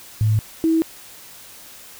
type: tone pair in turn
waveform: sine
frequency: 108.1 / 323.9 Hz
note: A2 / E4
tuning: -30 / -30 cents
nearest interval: octave + perfect fifth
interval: 1900 cents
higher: second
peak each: -14 dBFS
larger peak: neither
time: 0.21-0.39 / 0.64-0.82 s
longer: neither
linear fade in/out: 0 ms
effects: white hiss -42 dBFS RMS until 1.99 s